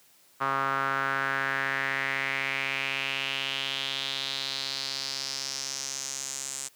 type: tone with band-pass filter sweep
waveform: sawtooth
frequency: 136 Hz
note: C#3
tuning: 33 cents flat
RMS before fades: -31 dBFS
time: 0.4-6.69 s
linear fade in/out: 20 ms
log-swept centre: 1200 to 7700 Hz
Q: 3.8
effects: white hiss -60 dBFS RMS until 6.75 s + high-pass 80 Hz 12 dB/octave